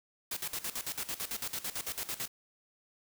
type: noise with tremolo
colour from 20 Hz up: white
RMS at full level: -36 dBFS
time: 0.31-2.28 s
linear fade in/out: 5 ms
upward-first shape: square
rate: 9 Hz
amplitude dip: 80%
effects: none